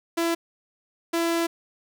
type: tone pair in turn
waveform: sawtooth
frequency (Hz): 335.2 / 335.2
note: E4 / E4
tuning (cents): +29 / +29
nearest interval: unison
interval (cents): 0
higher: neither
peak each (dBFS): -18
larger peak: neither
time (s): 0.17-0.35 / 1.13-1.47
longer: second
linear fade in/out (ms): 10
effects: 10-bit